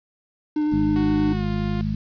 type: tone with vibrato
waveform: triangle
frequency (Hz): 301.5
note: D4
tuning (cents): +46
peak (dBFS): -17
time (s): 0.56-1.33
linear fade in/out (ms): 5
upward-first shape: square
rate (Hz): 9.5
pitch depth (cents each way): 9
type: harmonic tone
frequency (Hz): 52.2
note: G#1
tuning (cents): +10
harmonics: 1 / 2 / 3 / 4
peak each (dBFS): -29 / -29 / -27 / -25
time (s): 0.72-1.95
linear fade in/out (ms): 5
type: tone with pitch glide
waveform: sawtooth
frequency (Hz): 370 to 351.5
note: F#4 to F4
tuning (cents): 0 to +11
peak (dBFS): -27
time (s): 0.96-1.81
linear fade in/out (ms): 0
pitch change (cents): -89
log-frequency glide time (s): 1.32-1.47
effects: resampled to 11025 Hz + 8-bit